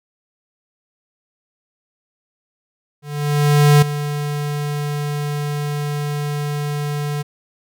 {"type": "tone with ADSR envelope", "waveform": "square", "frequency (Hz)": 146.6, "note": "D3", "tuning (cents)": -3, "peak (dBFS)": -8, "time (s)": [3.02, 7.23], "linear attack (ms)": 800, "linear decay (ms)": 7, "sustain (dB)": -13, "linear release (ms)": 17, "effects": []}